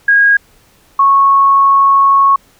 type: tone pair in turn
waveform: sine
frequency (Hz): 1637 / 1101.8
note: G#6 / C#6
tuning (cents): -25 / -11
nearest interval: perfect fifth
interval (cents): 686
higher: first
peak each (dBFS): -5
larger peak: neither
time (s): 0.08-0.37 / 0.99-2.36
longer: second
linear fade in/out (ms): 5
effects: pink hiss -49 dBFS RMS until 2.59 s